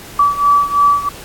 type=beating tone pair; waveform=sine; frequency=1150 / 1153 Hz; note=D6 / D6; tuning=-37 / -32 cents; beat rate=3 Hz; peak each=-11 / -14 dBFS; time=0.19-1.09 s; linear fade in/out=5 ms; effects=pink hiss -34 dBFS RMS until 1.24 s + AAC 64 kbps